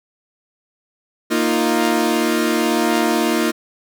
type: chord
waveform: sawtooth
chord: Bb suspended fourth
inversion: none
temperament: equal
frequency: 233.1 / 311.1 / 349.2 Hz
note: Bb3 / Eb4 / F4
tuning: 0 / 0 / 0 cents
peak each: -16 dBFS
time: 1.3-3.52 s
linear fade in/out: 20 ms
effects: none